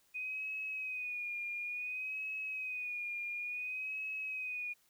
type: tone with vibrato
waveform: sine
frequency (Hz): 2489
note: D#7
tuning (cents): 0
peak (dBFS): -37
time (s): 0.14-4.74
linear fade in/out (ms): 20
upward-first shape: sine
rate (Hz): 0.57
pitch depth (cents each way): 54
effects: white hiss -71 dBFS RMS until 4.89 s